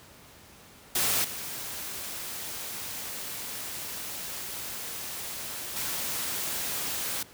white noise with level steps, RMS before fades -26 / -37 / -32 dBFS, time 0.95-7.23 s, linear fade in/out 5 ms, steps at 1.24 / 5.76 s, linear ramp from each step 5 ms, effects pink hiss -52 dBFS RMS until 7.33 s + high-pass 60 Hz 12 dB/octave

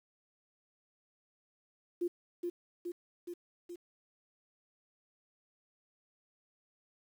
sine tone with echo, 349.2 Hz, F4, in tune, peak -30 dBFS, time 2.01-2.08 s, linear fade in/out 10 ms, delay 420 ms, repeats 4, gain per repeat -3 dB, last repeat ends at 3.76 s, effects 10-bit

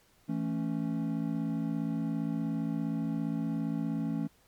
triangle chord, A major, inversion second, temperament equal, 164.81 / 220 / 277.2 Hz, E3 / A3 / C#4, 0 / 0 / 0 cents, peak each -32 dBFS, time 0.28-4.28 s, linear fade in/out 20 ms, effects pink hiss -65 dBFS RMS until 4.47 s + MP3 96 kbps

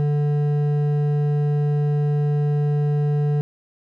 sine tone with hard clipping, 146.83 Hz, D3, in tune, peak -19 dBFS, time 0-3.41 s, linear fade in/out 0 ms, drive 8 dB, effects none

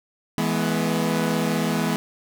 sawtooth chord, E major, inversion none, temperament equal with one note detuned, 164.81 / 211.4 / 246.9 Hz, E3 / G#3 / B3, 0 / +31 / 0 cents, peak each -21 / -21 / -22 dBFS, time 0.38-1.96 s, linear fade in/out 0 ms, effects none

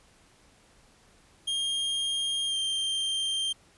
45% pulse tone with pitch glide, 3220 to 3168 Hz, G7 to G7, +46 to +18 cents, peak -27 dBFS, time 1.47-3.53 s, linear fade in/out 10 ms, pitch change -28 cents, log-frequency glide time 2.47-2.56 s, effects pink hiss -60 dBFS RMS until 3.77 s + resampled to 24000 Hz

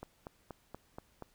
click train, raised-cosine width 1 ms, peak -29 dBFS, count 6, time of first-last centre 0.03-1.223 s, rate 4.19 Hz, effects pink hiss -69 dBFS RMS until 1.34 s

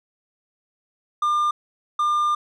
triangle tone bursts at uneven times, 1200 Hz, D6, 37 cents sharp, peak -16 dBFS, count 2, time 1.22-1.51 / 1.99-2.35 s, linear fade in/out 5 ms, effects resampled to 24000 Hz

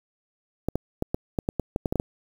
clicks, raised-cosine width 2 ms, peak -11 dBFS, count 12, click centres 0.686 / 0.756 / 1.024 / 1.145 / 1.388 / 1.489 / 1.597 / 1.761 / 1.858 / 1.925 / 1.957 / 1.999 s, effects 7-bit

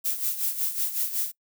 violet noise with tremolo, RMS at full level -25 dBFS, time 0.04-1.32 s, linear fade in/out 20 ms, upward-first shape sine, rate 5.4 Hz, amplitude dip 70%, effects noise-tail reverb RT60 0.1 s tail -23 dB re dry

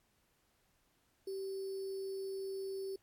sine tone with sample-and-hold, 387 Hz, G4, 22 cents flat, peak -38 dBFS, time 1.27-2.96 s, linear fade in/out 5 ms, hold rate 4900 Hz, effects pink hiss -75 dBFS RMS until 3.02 s + AAC 64 kbps

